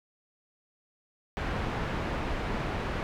pink low-pass noise, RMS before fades -32 dBFS, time 1.37-3.03 s, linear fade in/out 0 ms, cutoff 2100 Hz, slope 12 dB/octave, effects none

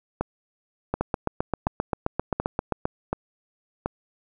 two click trains, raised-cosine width 1 ms, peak -9 / -10 dBFS, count 15 / 6, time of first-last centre 1.01-2.855 / 0.21-3.86 s, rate 7.59 / 1.37 Hz, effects none

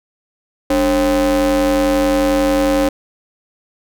square ring-modulated tone, 123.47 Hz, B2, in tune, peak -10 dBFS, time 0.7-2.89 s, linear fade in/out 5 ms, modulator 416 Hz, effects none

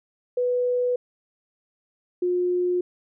sine tone pair in turn, 493.9 / 357.8 Hz, B4 / F4, 0 / +42 cents, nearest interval tritone, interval 558 cents, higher first, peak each -20 dBFS, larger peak neither, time 0.37-0.96 / 2.22-2.81 s, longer neither, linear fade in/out 5 ms, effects none

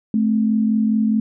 sine tone pair together, 216.8 / 261.6 Hz, A3 / C4, -25 / 0 cents, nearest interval minor third, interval 325 cents, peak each -15 / -23 dBFS, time 0.14-1.2 s, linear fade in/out 2 ms, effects none

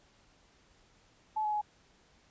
sine tone with pitch steps, 863 / 846 / 840 Hz, A5 / G#5 / G#5, -34 / +32 / +19 cents, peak -29 dBFS, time 1.36-1.615 s, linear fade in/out 10 ms, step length 85 ms, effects pink hiss -65 dBFS RMS until 2.3 s + resampled to 16000 Hz

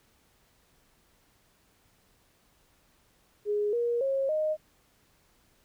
sine tone with pitch steps, 415.4 / 474.4 / 541.8 / 618.8 Hz, G#4 / A#4 / C#5 / D#5, 0 / +30 / -40 / -10 cents, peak -25 dBFS, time 3.45-4.57 s, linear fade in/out 50 ms, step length 280 ms, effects pink hiss -66 dBFS RMS until 5.64 s

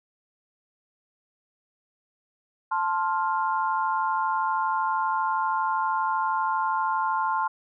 sine chord, F major, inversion first, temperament equal with one note detuned, 880 / 1052.6 / 1396.9 Hz, A5 / C6 / F6, 0 / +10 / 0 cents, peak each -26 / -26 / -31 dBFS, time 2.71-7.48 s, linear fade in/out 10 ms, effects none

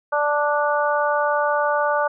harmonic tone, 293.7 Hz, D4, in tune, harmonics 2 / 3 / 4 / 5, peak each -21 / -23 / -24 / -25 dBFS, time 0.12-2.08 s, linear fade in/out 10 ms, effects none

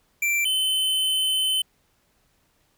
square tone pair in turn, 2349 / 3053 Hz, D7 / G7, 0 / -46 cents, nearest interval perfect fourth, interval 454 cents, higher second, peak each -21 dBFS, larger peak neither, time 0.22-0.45 / 0.45-1.62 s, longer second, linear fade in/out 5 ms, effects pink hiss -66 dBFS RMS until 2.77 s

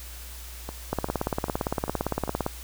two click trains, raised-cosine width 1 ms, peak -11 / -19 dBFS, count 28 / 5, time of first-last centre 0.93-2.464 / 0.69-2.277 s, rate 17.6 / 2.52 Hz, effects added 60 Hz sine -40 dBFS peak until 2.63 s + white hiss -44 dBFS RMS until 2.63 s

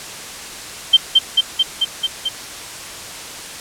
sine tone with echo, 3136 Hz, G7, in tune, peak -4 dBFS, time 0.93-0.97 s, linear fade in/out 10 ms, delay 220 ms, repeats 6, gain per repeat -2 dB, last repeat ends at 2.29 s, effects white hiss -31 dBFS RMS until 3.6 s + low-pass 9000 Hz 12 dB/octave

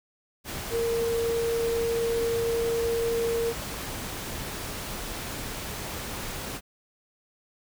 sine tone in noise, 462.8 Hz, A#4, 13 cents flat, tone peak -24 dBFS, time 0.7-3.54 s, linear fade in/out 50 ms, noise pink, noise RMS -35 dBFS, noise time 0.44-6.61 s, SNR +8 dB, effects none

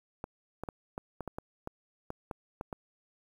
clicks, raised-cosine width 1 ms, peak -23 dBFS, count 12, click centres 0.241 / 0.636 / 0.688 / 0.979 / 1.207 / 1.277 / 1.385 / 1.674 / 2.104 / 2.312 / 2.611 / 2.728 s, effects 9-bit

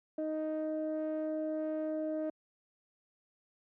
triangle ring-modulated tone, 155.4 Hz, D#3, 2 cents flat, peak -26 dBFS, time 0.18-2.3 s, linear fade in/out 5 ms, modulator 467 Hz, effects tanh soft clip ceiling -28 dBFS + high-pass 100 Hz 12 dB/octave

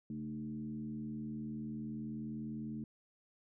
sine tone with frequency modulation, 220 Hz, A3, in tune, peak -39 dBFS, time 0.1-2.84 s, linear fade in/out 2 ms, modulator 80.2 Hz, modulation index 0.87, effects none

